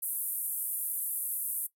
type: band-pass noise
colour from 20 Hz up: white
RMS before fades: -34 dBFS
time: 0.02-1.67 s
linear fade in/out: 10 ms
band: 9600 to 14000 Hz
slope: 48 dB/octave
effects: noise-tail reverb RT60 0.1 s tail -17 dB re dry